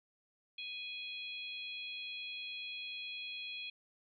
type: harmonic tone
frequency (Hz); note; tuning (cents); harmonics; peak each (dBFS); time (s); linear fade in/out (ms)
830.6; G#5; 0; 3 / 4 / 5; -44 / -45 / -50; 0.58-3.7; 5
effects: none